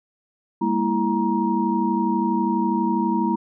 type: tone cluster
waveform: sine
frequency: 201.3 / 233.5 / 329.8 / 942 Hz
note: G3 / A#3 / E4 / A#5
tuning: +46 / +3 / +1 / +18 cents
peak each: -24 dBFS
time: 0.61-3.36 s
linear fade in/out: 10 ms
effects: none